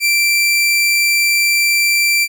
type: tone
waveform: sawtooth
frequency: 2349 Hz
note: D7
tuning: in tune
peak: -8 dBFS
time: 0-2.28 s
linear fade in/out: 50 ms
effects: none